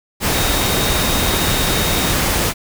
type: tone in noise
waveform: sine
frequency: 3729 Hz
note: A#7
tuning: in tune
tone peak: -25 dBFS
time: 0.31-2.17 s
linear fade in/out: 50 ms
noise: pink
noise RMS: -17 dBFS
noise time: 0.2-2.54 s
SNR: -11 dB
effects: none